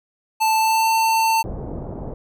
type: tone with pitch glide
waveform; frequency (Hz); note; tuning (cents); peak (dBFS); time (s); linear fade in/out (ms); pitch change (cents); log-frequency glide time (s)
square; 881 to 895.4; A5 to A5; +2 to +30; -16; 0.4-1.43; 20; +28; 0.57-0.9
type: low-pass noise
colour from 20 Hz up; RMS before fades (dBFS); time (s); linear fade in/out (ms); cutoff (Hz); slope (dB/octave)
pink; -30; 1.44-2.14; 0; 740; 24
effects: none